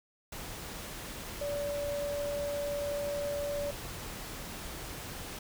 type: tone in noise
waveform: sine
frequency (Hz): 576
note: D5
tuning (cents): -34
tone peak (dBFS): -32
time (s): 1.41-3.71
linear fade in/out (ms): 5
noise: pink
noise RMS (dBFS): -42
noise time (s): 0.32-5.39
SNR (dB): +7
effects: none